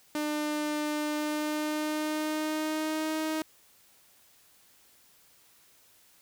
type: tone with pitch glide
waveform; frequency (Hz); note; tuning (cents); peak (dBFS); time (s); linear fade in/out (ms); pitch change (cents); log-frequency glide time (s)
sawtooth; 300.1 to 313.7; D4 to D#4; +38 to +14; -25; 0.15-3.42; 2; +76; 1.07-3.17
effects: white hiss -61 dBFS RMS until 6.21 s